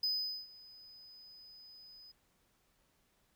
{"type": "tone with ADSR envelope", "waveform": "triangle", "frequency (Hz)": 5010, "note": "D#8", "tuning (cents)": 11, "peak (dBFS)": -29, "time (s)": [0.03, 2.12], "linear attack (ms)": 5, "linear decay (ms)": 430, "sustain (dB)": -23, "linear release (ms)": 10, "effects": ["pink hiss -74 dBFS RMS until 3.35 s"]}